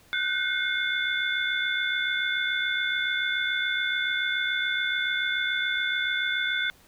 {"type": "tone cluster", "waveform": "sine", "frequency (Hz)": [1473, 1540, 2150, 3499], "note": ["F#6", "G6", "C7", "A7"], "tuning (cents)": [-8, -31, 47, -10], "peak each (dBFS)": -30, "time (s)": [0.13, 6.7], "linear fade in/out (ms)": 0, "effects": ["pink hiss -57 dBFS RMS until 6.87 s"]}